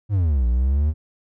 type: exponential two-way sweep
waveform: triangle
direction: down then up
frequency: 108.4 to 58 to 79.5 Hz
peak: -14 dBFS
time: 0.09-0.94 s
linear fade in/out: 50 ms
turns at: 0.47 s
effects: none